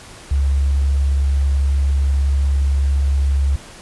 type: tone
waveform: sine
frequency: 69.3 Hz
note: C#2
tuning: in tune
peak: -13 dBFS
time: 0.31-3.56 s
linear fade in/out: 5 ms
effects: pink hiss -39 dBFS RMS until 3.81 s + resampled to 24000 Hz